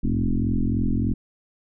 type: tone with frequency modulation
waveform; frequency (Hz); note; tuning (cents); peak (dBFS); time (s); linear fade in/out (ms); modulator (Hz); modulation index
sine; 110; A2; 0; -19; 0.03-1.14; 10; 43.3; 4.1
effects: none